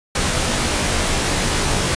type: noise with comb filter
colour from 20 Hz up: pink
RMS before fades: -19 dBFS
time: 0.15-1.95 s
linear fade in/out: 5 ms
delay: 19 ms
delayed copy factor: -0.85
effects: resampled to 22050 Hz